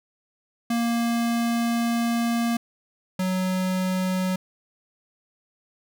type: tone pair in turn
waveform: square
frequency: 233.8 / 185.57 Hz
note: A#3 / F#3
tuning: +5 / +5 cents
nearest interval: major third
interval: 400 cents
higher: first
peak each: -22 / -23 dBFS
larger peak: first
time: 0.7-2.57 / 3.19-4.36 s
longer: first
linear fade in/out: 5 ms
effects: none